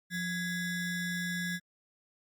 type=ring-modulated tone; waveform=square; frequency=920 Hz; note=A#5; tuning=23 cents flat; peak=-30 dBFS; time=0.1-1.6 s; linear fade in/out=50 ms; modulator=743 Hz; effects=Opus 48 kbps